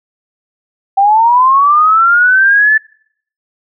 sine linear sweep, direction up, 772 to 1760 Hz, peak -5 dBFS, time 0.97-2.78 s, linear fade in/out 10 ms, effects noise-tail reverb RT60 0.6 s tail -24 dB re dry

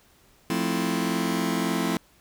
sawtooth chord, F major seventh, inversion none, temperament just, 174.61 / 218.3 / 261.9 / 327.4 Hz, F3 / A3 / C4 / E4, 0 / -13 / +2 / -12 cents, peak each -25 dBFS, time 0.5-1.97 s, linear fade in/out 2 ms, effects pink hiss -59 dBFS RMS until 2.2 s

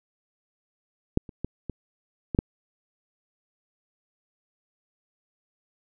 clicks, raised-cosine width 3 ms, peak -7 / -28 / -16 / -19 / -15 / -6 dBFS, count 6, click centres 1.174 / 1.292 / 1.446 / 1.697 / 2.348 / 2.389 s, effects none

